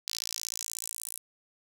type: tone with high-pass filter sweep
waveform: sawtooth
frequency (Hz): 56.5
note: A1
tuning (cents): +47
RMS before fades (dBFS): -38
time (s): 0.07-1.18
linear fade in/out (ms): 5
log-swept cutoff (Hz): 4500 to 10000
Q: 2.7
effects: 9-bit